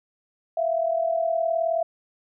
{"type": "tone pair together", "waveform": "sine", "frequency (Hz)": [659.3, 698.5], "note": ["E5", "F5"], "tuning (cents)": [0, 0], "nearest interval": "minor second", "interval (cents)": 100, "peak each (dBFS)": [-22, -27], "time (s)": [0.57, 1.83], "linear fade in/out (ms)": 5, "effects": []}